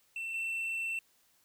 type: tone pair in turn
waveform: triangle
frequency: 2688 / 2688 Hz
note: E7 / E7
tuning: +33 / +33 cents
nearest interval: unison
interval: 0 cents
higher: neither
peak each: -34 / -31 dBFS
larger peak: second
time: 0.16-0.34 / 0.34-0.99 s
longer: second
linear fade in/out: 2 ms
effects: white hiss -69 dBFS RMS until 1.44 s

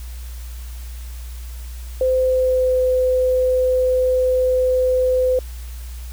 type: tone with pitch glide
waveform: sine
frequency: 515 to 509.1 Hz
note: C5 to C5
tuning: -28 to -47 cents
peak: -14 dBFS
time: 2.01-5.39 s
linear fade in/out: 2 ms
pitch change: -19 cents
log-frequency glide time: 2.19-2.8 s
effects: added 60 Hz sine -29 dBFS peak until 6.12 s + white hiss -44 dBFS RMS until 6.12 s

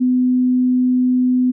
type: tone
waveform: sine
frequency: 252 Hz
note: B3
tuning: 35 cents sharp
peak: -12 dBFS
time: 0-1.52 s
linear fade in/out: 20 ms
effects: none

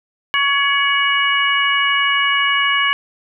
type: harmonic tone with a mistuned harmonic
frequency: 561 Hz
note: C#5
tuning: 21 cents sharp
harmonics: 2 / 3 / 4 / 5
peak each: -19 / -19 / -19 / -19 dBFS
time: 0.34-2.93 s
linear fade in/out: 0 ms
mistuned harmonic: 5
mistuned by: +63 cents
effects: none

